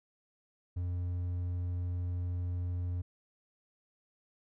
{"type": "tone", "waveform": "triangle", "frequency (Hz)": 88.7, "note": "F2", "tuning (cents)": 27, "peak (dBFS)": -30, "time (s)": [0.76, 3.02], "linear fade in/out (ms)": 10, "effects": []}